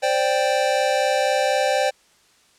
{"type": "chord", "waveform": "square", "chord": "C suspended second", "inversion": "none", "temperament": "equal", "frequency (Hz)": [523.3, 587.3, 784], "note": ["C5", "D5", "G5"], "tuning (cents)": [0, 0, 0], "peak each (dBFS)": -23, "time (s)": [0.02, 1.91], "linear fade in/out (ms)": 20, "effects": ["white hiss -57 dBFS RMS until 2.58 s", "low-pass 8000 Hz 12 dB/octave"]}